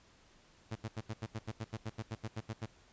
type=tone bursts; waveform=sawtooth; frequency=110.8 Hz; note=A2; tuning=13 cents sharp; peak=-33 dBFS; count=16; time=0.71-2.661 s; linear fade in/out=10 ms; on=46 ms; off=81 ms; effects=pink hiss -64 dBFS RMS until 2.92 s + resampled to 16000 Hz